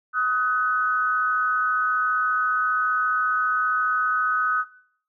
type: tone pair together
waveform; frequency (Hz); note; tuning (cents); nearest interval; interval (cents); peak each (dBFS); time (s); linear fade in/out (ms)
sine; 1263.2 / 1498; D#6 / F#6; +26 / +21; minor third; 295; -22; 0.13-4.65; 50
effects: noise-tail reverb RT60 0.6 s tail -17 dB re dry